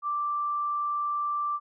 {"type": "tone", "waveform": "sine", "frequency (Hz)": 1174.7, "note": "D6", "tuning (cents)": 0, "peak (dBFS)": -26, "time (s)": [0.02, 1.6], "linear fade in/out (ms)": 50, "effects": []}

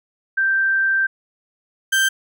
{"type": "tone pair in turn", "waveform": ["sine", "35% pulse"], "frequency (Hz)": [1568, 1568], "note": ["G6", "G6"], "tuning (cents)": [0, 0], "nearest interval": "unison", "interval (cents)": 0, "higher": "neither", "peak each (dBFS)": [-15, -13], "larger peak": "second", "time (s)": [[0.37, 1.07], [1.92, 2.09]], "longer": "first", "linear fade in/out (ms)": 10, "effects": []}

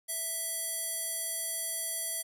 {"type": "tone with band-pass filter", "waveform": "square", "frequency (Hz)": 659.3, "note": "E5", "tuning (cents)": 0, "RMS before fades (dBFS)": -35, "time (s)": [0.08, 2.23], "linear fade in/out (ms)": 20, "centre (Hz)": 11000, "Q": 2.6, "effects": []}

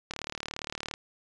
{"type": "click train", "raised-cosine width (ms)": 0.2, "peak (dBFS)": -17, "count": 32, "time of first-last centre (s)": [0.11, 0.939], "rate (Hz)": 37.4, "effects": ["resampled to 22050 Hz"]}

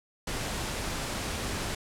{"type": "noise", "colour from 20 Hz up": "pink", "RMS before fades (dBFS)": -33, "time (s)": [0.27, 1.75], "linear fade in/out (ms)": 5, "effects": ["low-pass 10000 Hz 12 dB/octave"]}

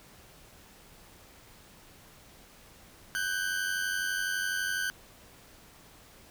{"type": "tone pair together", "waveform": "40% pulse", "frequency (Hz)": [1500, 1592], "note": ["F#6", "G6"], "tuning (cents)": [23, 26], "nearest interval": "minor second", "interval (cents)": 103, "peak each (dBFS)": [-31, -32], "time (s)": [3.15, 4.9], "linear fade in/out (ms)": 0, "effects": ["pink hiss -55 dBFS RMS until 6.3 s"]}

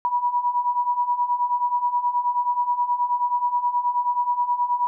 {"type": "beating tone pair", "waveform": "sine", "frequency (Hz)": [967, 976.4], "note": ["B5", "B5"], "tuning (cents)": [-37, -20], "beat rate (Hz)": 9.4, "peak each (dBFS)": [-25, -21], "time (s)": [0.05, 4.87], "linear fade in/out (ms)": 0, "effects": []}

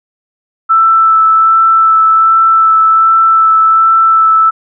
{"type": "tone with vibrato", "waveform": "sine", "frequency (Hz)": 1322, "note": "E6", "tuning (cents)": 5, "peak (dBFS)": -4, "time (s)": [0.69, 4.51], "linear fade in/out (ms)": 20, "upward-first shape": "sine", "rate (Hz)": 1.3, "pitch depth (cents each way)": 11, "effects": []}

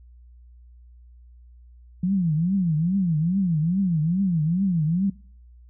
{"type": "tone with vibrato", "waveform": "sine", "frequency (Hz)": 173.1, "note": "F3", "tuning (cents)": -15, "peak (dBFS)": -19, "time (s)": [2.03, 5.1], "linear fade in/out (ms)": 5, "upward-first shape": "triangle", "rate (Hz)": 2.4, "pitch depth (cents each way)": 270, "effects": ["noise-tail reverb RT60 0.5 s tail -22 dB re dry", "added 60 Hz sine -46 dBFS peak until 5.69 s"]}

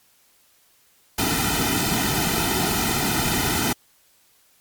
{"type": "noise with comb filter", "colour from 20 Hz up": "pink", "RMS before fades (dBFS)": -22, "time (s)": [1.18, 3.73], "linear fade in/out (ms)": 5, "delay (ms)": 1.8, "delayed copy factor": -1, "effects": ["white hiss -59 dBFS RMS until 4.6 s", "MP3 96 kbps"]}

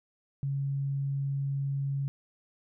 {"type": "tone", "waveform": "sine", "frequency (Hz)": 138.59, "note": "C#3", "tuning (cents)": 0, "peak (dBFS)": -28, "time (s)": [0.43, 2.08], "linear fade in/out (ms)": 0, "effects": []}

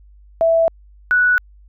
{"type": "tone pair in turn", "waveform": "sine", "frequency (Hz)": [659.3, 1475.4], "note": ["E5", "F#6"], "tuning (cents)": [0, -5], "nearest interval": "octave + major second", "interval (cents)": 1395, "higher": "second", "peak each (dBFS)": -11, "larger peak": "neither", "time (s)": [[0.41, 0.68], [1.11, 1.38]], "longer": "neither", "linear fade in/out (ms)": 0, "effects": ["added 50 Hz sine -43 dBFS peak until 1.68 s"]}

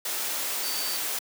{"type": "tone in noise", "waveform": "sine", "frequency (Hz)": 4590, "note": "D8", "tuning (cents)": -40, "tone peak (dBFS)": -33, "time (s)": [0.63, 0.97], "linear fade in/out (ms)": 5, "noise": "white", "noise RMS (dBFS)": -30, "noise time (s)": [0.05, 1.19], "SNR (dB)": -6, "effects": ["high-pass 300 Hz 12 dB/octave"]}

